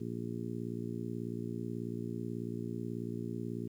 harmonic tone, 58.27 Hz, A#1, in tune, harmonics 2 / 3 / 4 / 5 / 6 / 7, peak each -42 / -43 / -41 / -46 / -44 / -46 dBFS, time 0-3.68 s, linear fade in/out 10 ms, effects 11-bit

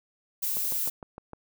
violet noise, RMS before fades -29 dBFS, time 0.42-0.9 s, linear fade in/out 10 ms
click train, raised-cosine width 1 ms, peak -26 dBFS, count 6, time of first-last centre 0.57-1.333 s, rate 6.55 Hz
effects none

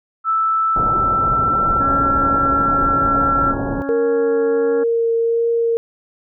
sine tone with pitch glide, 1318.5 to 1352.4 Hz, E6 to E6, 0 to +44 cents, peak -14 dBFS, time 0.24-3.55 s, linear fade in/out 50 ms, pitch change +44 cents, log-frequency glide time 0.62-2.06 s
pink low-pass noise, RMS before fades -24 dBFS, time 0.76-3.82 s, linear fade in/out 0 ms, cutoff 960 Hz, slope 96 dB/octave
harmonic tone, 277.2 Hz, C#4, in tune, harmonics 1 / 2 / 3 / 4 / 5 / 6, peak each -24 / -29 / -35 / -37 / -34 / -36 dBFS, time 1.8-4.84 s, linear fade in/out 10 ms
sine tone with vibrato, 462.3 Hz, A#4, 14 cents flat, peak -14 dBFS, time 3.89-5.77 s, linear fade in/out 0 ms, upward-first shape triangle, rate 1.4 Hz, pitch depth 13 cents each way
effects none

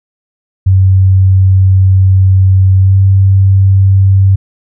sine tone with pitch glide, 94.9 to 96.67 Hz, F#2 to G2, +44 to -24 cents, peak -3 dBFS, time 0.66-4.36 s, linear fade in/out 10 ms, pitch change +32 cents, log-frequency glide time 2.79-2.96 s, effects none

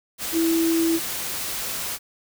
sine tone in noise, 329.5 Hz, E4, 1 cent flat, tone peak -18 dBFS, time 0.32-1 s, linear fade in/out 50 ms, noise white, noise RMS -29 dBFS, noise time 0.18-1.99 s, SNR +8 dB, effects none

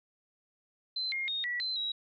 sine tone with pitch steps, 4073 / 2131 / 3710 / 1943 / 4075 / 3860 Hz, C8 / C7 / A#7 / B6 / C8 / B7, -47 / +31 / -9 / -29 / -47 / -40 cents, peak -31 dBFS, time 0.96-1.92 s, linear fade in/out 5 ms, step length 160 ms, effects none

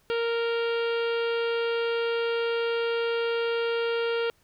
harmonic tone, 464.7 Hz, A#4, 5 cents flat, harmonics 1 / 2 / 3 / 4 / 5 / 6 / 7 / 8 / 9 / 10, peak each -25 / -39 / -34 / -43 / -41 / -38 / -41 / -49 / -49 / -50 dBFS, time 0.1-4.3 s, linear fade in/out 0 ms, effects pink hiss -65 dBFS RMS until 4.43 s

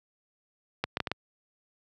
clicks, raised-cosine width 0.3 ms, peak -11 / -11 / -12 / -14 / -13 dBFS, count 5, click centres 0.84 / 0.971 / 1.003 / 1.072 / 1.116 s, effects high-pass 80 Hz 12 dB/octave

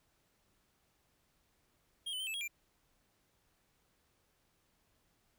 square tone with pitch steps, 3237 / 3012 / 3115 / 2622 / 3289 / 2376 Hz, G#7 / F#7 / G7 / E7 / G#7 / D7, -45 / +30 / -12 / -10 / -18 / +20 cents, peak -38 dBFS, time 2.06-2.48 s, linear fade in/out 10 ms, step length 70 ms, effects pink hiss -75 dBFS RMS until 5.38 s

